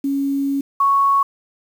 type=tone pair in turn; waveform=sine; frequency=277.2 / 1108.8 Hz; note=C#4 / C#6; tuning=0 / 0 cents; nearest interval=2 octaves; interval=2400 cents; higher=second; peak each=-17 / -12 dBFS; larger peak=second; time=0.04-0.61 / 0.8-1.23 s; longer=first; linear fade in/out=5 ms; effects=7-bit